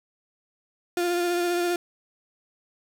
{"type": "tone with vibrato", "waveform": "35% pulse", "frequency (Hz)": 350, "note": "F4", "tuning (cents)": 4, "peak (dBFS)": -21, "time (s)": [0.97, 1.76], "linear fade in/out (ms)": 2, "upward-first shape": "sine", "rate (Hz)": 15, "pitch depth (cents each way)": 20, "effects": []}